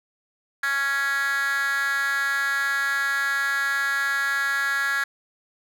10% pulse tone with high-pass filter, 277.2 Hz, C#4, in tune, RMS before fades -24 dBFS, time 0.63-5.04 s, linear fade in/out 5 ms, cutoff 1600 Hz, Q 6.4, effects none

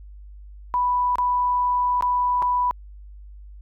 sine tone with dropouts, 987.8 Hz, B5, in tune, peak -18 dBFS, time 0.74-2.71 s, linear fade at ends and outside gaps 0 ms, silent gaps 1.156-1.184 / 2.009-2.024 / 2.421-2.425 s, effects added 50 Hz sine -39 dBFS peak until 3.61 s

